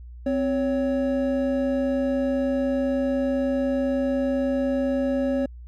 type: tone pair together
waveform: triangle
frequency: 260 / 558 Hz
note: C4 / C#5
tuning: -11 / +11 cents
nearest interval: octave + minor second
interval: 1322 cents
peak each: -21 / -23 dBFS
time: 0.26-5.46 s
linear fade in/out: 5 ms
effects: added 60 Hz sine -38 dBFS peak until 5.67 s